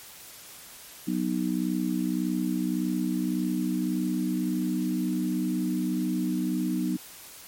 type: chord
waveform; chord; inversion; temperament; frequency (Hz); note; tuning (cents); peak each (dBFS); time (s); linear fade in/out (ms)
sine; B major; second; just; 185.21 / 246.9 / 308.7; F#3 / B3 / D#4; +2 / 0 / -14; -29; 1.07-6.97; 10
effects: white hiss -46 dBFS RMS until 7.47 s + MP3 64 kbps